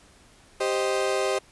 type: chord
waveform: 35% pulse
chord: C minor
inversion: second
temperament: equal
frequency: 392 / 523.3 / 622.3 Hz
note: G4 / C5 / Eb5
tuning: 0 / 0 / 0 cents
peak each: -25 / -26 / -27 dBFS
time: 0.6-1.39 s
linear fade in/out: 10 ms
effects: pink hiss -55 dBFS RMS until 1.51 s + resampled to 24000 Hz